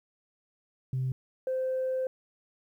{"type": "tone pair in turn", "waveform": "sine", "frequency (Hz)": [130, 518.9], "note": ["C3", "C5"], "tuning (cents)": [-11, -14], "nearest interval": "2 octaves", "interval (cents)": 2397, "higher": "second", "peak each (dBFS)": -26, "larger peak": "neither", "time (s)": [[0.93, 1.12], [1.47, 2.07]], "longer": "second", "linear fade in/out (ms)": 2, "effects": ["tanh soft clip ceiling -24 dBFS", "11-bit"]}